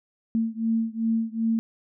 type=beating tone pair; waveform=sine; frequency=224.7 / 227.3 Hz; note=A3 / A#3; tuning=+37 / -43 cents; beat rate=2.6 Hz; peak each=-25 / -26 dBFS; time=0.35-1.59 s; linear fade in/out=0 ms; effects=none

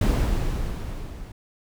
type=noise with level ramp; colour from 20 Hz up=brown; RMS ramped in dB=-18 to -38 dBFS; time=0.01-1.32 s; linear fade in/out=5 ms; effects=none

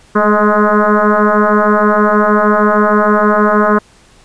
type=tone with frequency modulation; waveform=sine; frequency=416.8 Hz; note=G#4; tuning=6 cents sharp; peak=-7 dBFS; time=0.15-3.79 s; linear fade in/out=10 ms; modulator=210 Hz; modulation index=4.9; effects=pink hiss -46 dBFS RMS until 4.24 s + resampled to 22050 Hz

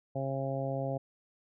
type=harmonic tone; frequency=135.4 Hz; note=C#3; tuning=40 cents flat; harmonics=1 / 2 / 3 / 4 / 5 / 6; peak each=-35 / -40 / -43 / -36 / -38 / -45 dBFS; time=0.15-0.98 s; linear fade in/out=10 ms; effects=none

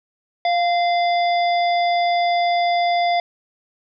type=harmonic tone with a mistuned harmonic; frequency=698.5 Hz; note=F5; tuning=in tune; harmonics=1 / 3 / 5 / 7; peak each=-16 / -26 / -30 / -33 dBFS; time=0.45-3.2 s; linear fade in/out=2 ms; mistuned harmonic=3; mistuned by=-21 cents; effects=none

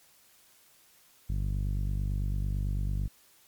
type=tone with low-pass filter; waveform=sawtooth; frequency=49 Hz; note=G1; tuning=in tune; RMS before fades=-30 dBFS; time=1.29-3.08 s; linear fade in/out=10 ms; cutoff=150 Hz; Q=1.1; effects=white hiss -61 dBFS RMS until 3.47 s + MP3 96 kbps

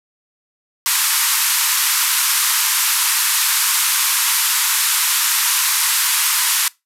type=band-pass noise; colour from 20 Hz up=white; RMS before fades=-17 dBFS; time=0.86-6.68 s; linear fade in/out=0 ms; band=890 to 14000 Hz; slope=96 dB/octave; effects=noise-tail reverb RT60 0.2 s tail -22 dB re dry

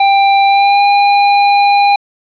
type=tone with pitch glide; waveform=square; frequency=791 to 808.6 Hz; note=G5 to G#5; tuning=+15 to -46 cents; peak=-7 dBFS; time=0-1.96 s; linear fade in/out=5 ms; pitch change=+39 cents; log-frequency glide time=0.47-0.82 s; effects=resampled to 11025 Hz + 7-bit

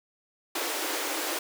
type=high-pass noise; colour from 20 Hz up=pink; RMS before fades=-31 dBFS; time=0.55-1.39 s; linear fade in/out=5 ms; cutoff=290 Hz; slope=96 dB/octave; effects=none

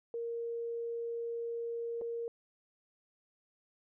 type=tone with dropouts; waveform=sine; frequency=466.2 Hz; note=A#4; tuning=in tune; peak=-35 dBFS; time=0.14-2.28 s; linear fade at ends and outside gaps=1 ms; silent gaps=2.013-2.018 s; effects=none

